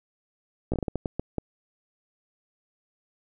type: slowing click train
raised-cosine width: 2 ms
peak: -14 dBFS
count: 10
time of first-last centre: 0.72-1.383 s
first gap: 16 ms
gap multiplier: 1.36
effects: none